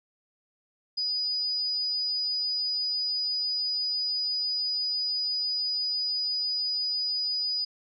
sine tone, 4947 Hz, D#8, 11 cents flat, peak -26 dBFS, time 0.97-7.65 s, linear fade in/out 10 ms, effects none

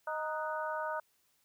harmonic tone with a mistuned harmonic, 311.1 Hz, D#4, in tune, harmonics 2 / 3 / 4 / 5, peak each -38 / -38 / -41 / -41 dBFS, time 0.07-1 s, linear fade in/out 5 ms, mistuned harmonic 5, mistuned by -80 cents, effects white hiss -73 dBFS RMS until 1.44 s

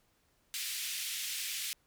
pink band-pass noise, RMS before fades -38 dBFS, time 0.54-1.73 s, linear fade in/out 0 ms, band 2300 to 16000 Hz, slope 24 dB/octave, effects pink hiss -72 dBFS RMS until 1.86 s

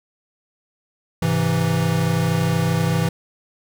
square chord, Ab augmented, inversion none, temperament equal with one note detuned, 103.83 / 132.1 / 164.81 Hz, Ab2 / C3 / E3, 0 / +17 / 0 cents, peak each -25 / -24 / -20 dBFS, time 1.22-3.09 s, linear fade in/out 5 ms, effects none

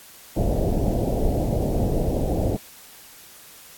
pink low-pass noise, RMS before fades -22 dBFS, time 0.36-2.57 s, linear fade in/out 10 ms, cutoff 720 Hz, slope 48 dB/octave, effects white hiss -46 dBFS RMS until 3.77 s + AAC 64 kbps

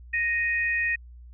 sine tone pair together, 1864.6 / 2489 Hz, A#6 / D#7, 0 / 0 cents, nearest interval perfect fourth, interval 500 cents, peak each -24 / -28 dBFS, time 0.13-0.96 s, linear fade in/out 10 ms, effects added 60 Hz sine -43 dBFS peak until 1.33 s

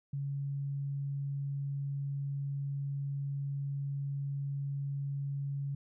sine tone, 140 Hz, C#3, 18 cents sharp, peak -33 dBFS, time 0.13-5.75 s, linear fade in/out 5 ms, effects none

